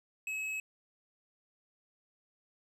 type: tone with tanh clipping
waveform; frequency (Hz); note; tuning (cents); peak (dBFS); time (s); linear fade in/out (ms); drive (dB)
sine; 2571; E7; -44; -36; 0.27-0.6; 2; 9
effects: none